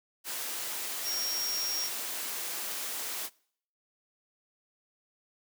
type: tone in noise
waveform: sine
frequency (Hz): 5588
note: F8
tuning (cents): 0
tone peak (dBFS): -31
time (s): 1.03-1.9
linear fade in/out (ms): 50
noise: white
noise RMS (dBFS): -36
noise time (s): 0.24-3.3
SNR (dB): +2
effects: noise-tail reverb RT60 0.6 s tail -24 dB re dry + high-pass 300 Hz 12 dB/octave